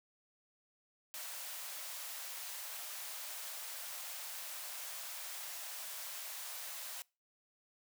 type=high-pass noise; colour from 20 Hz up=white; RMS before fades=-45 dBFS; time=1.14-7.02 s; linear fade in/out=0 ms; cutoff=540 Hz; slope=48 dB/octave; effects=noise-tail reverb RT60 0.3 s tail -25 dB re dry